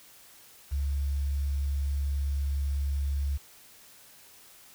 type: tone with quantisation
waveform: sine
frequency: 70.1 Hz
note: C#2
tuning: 20 cents sharp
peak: -26 dBFS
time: 0.71-3.38 s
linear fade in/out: 20 ms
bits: 9
effects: white hiss -54 dBFS RMS until 4.74 s